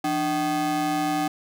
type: ring-modulated tone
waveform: square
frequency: 233.1 Hz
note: A#3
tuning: in tune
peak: -20 dBFS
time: 0.04-1.28 s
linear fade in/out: 5 ms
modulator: 531 Hz
effects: none